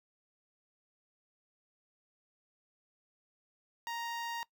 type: tone with notch filter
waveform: sawtooth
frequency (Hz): 934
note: A#5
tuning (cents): +3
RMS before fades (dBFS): -39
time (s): 3.87-4.43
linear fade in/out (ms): 0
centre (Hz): 9500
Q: 1.2
effects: noise-tail reverb RT60 0.1 s tail -21 dB re dry